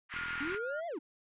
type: band-pass noise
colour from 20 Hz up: white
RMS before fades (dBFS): -41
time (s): 0.09-0.59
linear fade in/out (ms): 50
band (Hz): 1300 to 2300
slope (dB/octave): 24
type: click train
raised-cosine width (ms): 3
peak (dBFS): -39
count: 18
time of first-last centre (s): 0.14-0.547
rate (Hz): 41.8
type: tone with vibrato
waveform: sine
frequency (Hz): 1416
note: F6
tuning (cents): +23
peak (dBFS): -38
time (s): 0.15-0.81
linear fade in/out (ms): 20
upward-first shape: sine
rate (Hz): 12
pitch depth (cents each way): 8
type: linear two-way sweep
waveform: triangle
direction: up then down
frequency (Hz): 261.6 to 703 to 261.6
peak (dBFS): -34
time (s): 0.4-0.99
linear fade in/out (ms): 10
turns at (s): 0.87
effects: resampled to 8000 Hz